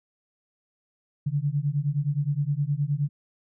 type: beating tone pair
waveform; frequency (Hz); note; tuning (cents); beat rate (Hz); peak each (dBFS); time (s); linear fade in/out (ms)
sine; 139.7 / 149.3; C#3 / D3; +14 / +29; 9.6; -26; 1.26-3.09; 10
effects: none